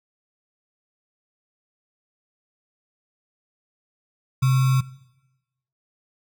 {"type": "tone with sample-and-hold", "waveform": "sine", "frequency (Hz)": 130.8, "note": "C3", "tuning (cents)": 0, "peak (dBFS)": -15, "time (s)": [4.42, 4.81], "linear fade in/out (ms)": 10, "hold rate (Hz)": 1225, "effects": ["noise-tail reverb RT60 1.0 s tail -20 dB re dry"]}